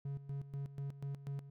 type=tone with tremolo; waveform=triangle; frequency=139.6 Hz; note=C#3; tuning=13 cents sharp; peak=-36 dBFS; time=0.05-1.5 s; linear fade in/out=5 ms; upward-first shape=square; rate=4.1 Hz; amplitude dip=75%; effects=none